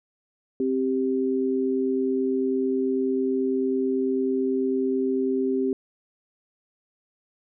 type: tone pair together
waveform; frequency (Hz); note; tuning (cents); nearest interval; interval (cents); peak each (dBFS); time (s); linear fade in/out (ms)
sine; 262.9 / 392; C4 / G4; +8 / 0; perfect fifth; 692; -24; 0.6-5.73; 2
effects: none